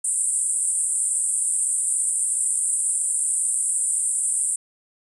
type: band-pass noise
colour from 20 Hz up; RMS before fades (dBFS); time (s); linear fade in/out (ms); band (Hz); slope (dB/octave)
white; -23; 0.04-4.56; 5; 8100 to 9500; 96
effects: none